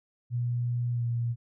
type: tone with pitch glide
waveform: sine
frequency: 120.9 to 118.34 Hz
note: B2 to A#2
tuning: -36 to +27 cents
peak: -26 dBFS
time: 0.3-1.36 s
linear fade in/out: 50 ms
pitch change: -37 cents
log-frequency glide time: 0.92-1.04 s
effects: none